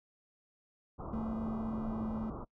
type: low-pass noise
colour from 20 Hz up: pink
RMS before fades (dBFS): -42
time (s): 0.98-2.45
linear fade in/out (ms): 20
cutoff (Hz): 1300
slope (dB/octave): 96
type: tone with pitch glide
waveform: triangle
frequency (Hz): 222.2 to 219.9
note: A3 to A3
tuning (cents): +17 to -1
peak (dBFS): -33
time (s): 1.13-2.3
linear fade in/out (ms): 2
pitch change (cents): -18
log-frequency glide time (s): 1.42-2.09
effects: noise-tail reverb RT60 0.1 s tail -23 dB re dry